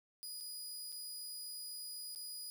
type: tone with dropouts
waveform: 20% pulse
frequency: 4928 Hz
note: D#8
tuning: 17 cents flat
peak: -38 dBFS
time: 0.23-2.5 s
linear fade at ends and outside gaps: 0 ms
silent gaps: 0.403-0.408 / 0.92-0.925 / 2.149-2.159 s
effects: none